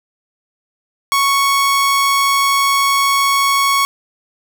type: tone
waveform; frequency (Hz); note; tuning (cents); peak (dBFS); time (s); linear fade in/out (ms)
sawtooth; 1108.7; C#6; 0; -8; 1.12-3.85; 0
effects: none